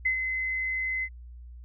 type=tone with ADSR envelope; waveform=sine; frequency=2047 Hz; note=C7; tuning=38 cents flat; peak=-21 dBFS; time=0.05-1.09 s; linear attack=9 ms; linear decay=98 ms; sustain=-6 dB; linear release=57 ms; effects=added 60 Hz sine -42 dBFS peak until 1.64 s